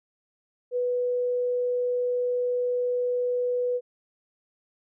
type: tone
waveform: sine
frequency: 492.9 Hz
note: B4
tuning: 3 cents flat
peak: -23 dBFS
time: 0.71-3.81 s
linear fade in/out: 50 ms
effects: none